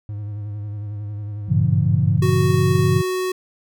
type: tone with vibrato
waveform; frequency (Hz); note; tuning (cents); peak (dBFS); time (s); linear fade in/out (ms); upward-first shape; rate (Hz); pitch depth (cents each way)
triangle; 103.83; G#2; 0; -24; 0.09-2.18; 0; sine; 11; 42
type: chord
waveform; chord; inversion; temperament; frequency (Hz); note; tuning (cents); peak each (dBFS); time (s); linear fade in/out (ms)
sine; G diminished seventh; none; just; 98 / 117.6 / 141.12 / 169.34; G2 / Bb2 / Db3 / Fb3; 0 / +16 / +31 / +47; -20 / -21 / -19 / -21; 1.48-3.02; 20
type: tone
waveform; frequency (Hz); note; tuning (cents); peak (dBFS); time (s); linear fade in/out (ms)
square; 370; F#4; 0; -21; 2.22-3.32; 5
effects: none